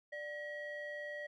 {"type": "ring-modulated tone", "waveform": "triangle", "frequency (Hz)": 659.3, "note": "E5", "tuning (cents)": 0, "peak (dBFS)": -36, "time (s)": [0.12, 1.27], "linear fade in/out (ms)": 10, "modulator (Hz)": 1250, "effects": []}